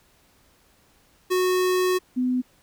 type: tone pair in turn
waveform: square / sine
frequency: 367.1 / 251.9 Hz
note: F#4 / B3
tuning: -14 / +34 cents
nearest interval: perfect fifth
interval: 652 cents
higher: first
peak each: -20 dBFS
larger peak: neither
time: 1.3-1.99 / 2.16-2.42 s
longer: first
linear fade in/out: 20 ms
effects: pink hiss -60 dBFS RMS until 2.62 s